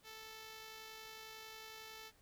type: tone with amplitude modulation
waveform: 5% pulse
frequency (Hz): 440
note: A4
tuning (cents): 0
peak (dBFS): -38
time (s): 0.03-2.12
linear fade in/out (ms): 50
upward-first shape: sine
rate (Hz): 51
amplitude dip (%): 25
effects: pink hiss -70 dBFS RMS until 2.21 s